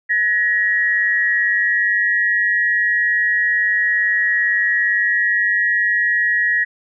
sine tone pair together, 1698.7 / 1901 Hz, G#6 / A#6, +39 / +33 cents, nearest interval major second, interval 194 cents, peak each -20 / -15 dBFS, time 0.09-6.65 s, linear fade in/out 20 ms, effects none

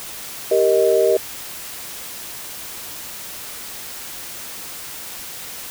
sine chord, Eb major, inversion first, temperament equal with one note detuned, 392 / 468.3 / 622.3 Hz, G4 / Bb4 / Eb5, 0 / +8 / 0 cents, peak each -17 dBFS, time 0.51-1.17 s, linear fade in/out 5 ms, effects white hiss -33 dBFS RMS until 5.7 s

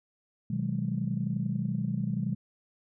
sine chord, G# minor seventh, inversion first, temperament just, 124.59 / 155.74 / 186.89 / 207.7 Hz, B2 / D#3 / F#3 / G#3, +16 / +2 / +18 / 0 cents, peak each -33 dBFS, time 0.5-2.35 s, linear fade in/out 5 ms, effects tanh soft clip ceiling -17 dBFS

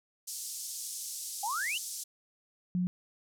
pink band-pass noise, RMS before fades -40 dBFS, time 0.27-2.04 s, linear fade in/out 10 ms, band 5300 to 12000 Hz, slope 24 dB/octave
sine exponential sweep, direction up, 771 to 3090 Hz, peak -31 dBFS, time 1.43-1.78 s, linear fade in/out 5 ms
sine tone, 180 Hz, F#3, 47 cents flat, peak -27 dBFS, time 2.75-2.87 s, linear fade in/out 0 ms
effects none

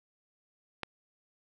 click, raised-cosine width 0.3 ms, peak -18 dBFS, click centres 0.833 s, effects none

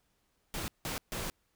pink noise bursts at uneven times, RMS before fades -37 dBFS, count 3, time 0.54-0.68 / 0.85-0.98 / 1.12-1.3 s, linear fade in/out 0 ms, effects pink hiss -75 dBFS RMS until 1.55 s

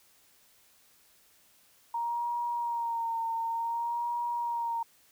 sine tone with vibrato, 932.3 Hz, A#5, in tune, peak -29 dBFS, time 1.94-4.83 s, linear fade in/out 5 ms, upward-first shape sine, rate 0.55 Hz, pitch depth 37 cents each way, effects white hiss -63 dBFS RMS until 5.11 s

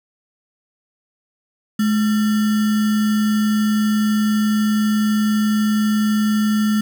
sine tone with sample-and-hold, 213 Hz, G#3, 44 cents sharp, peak -14 dBFS, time 1.79-6.81 s, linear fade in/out 5 ms, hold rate 1575 Hz, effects none

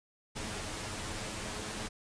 pink noise with comb filter, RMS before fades -39 dBFS, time 0.35-1.89 s, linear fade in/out 20 ms, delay 9.4 ms, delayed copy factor +0.55, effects resampled to 22050 Hz

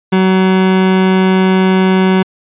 30% pulse tone, 187.9 Hz, F#3, 27 cents sharp, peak -5 dBFS, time 0.12-2.23 s, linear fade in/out 10 ms, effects resampled to 8000 Hz

